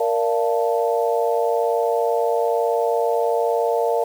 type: chord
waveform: sine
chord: Bb major seventh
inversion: none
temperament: equal with one note detuned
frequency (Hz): 466.2 / 587.3 / 688.4 / 880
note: Bb4 / D5 / F5 / A5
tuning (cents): 0 / 0 / -25 / 0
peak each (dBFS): -20 / -24 / -23 / -26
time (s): 0-4.04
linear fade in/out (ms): 5
effects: 7-bit